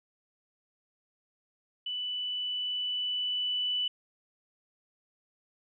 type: tone with level ramp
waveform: sine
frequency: 2979 Hz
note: F#7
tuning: 11 cents sharp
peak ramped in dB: -32 to -27 dBFS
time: 1.86-3.88 s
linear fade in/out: 5 ms
effects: none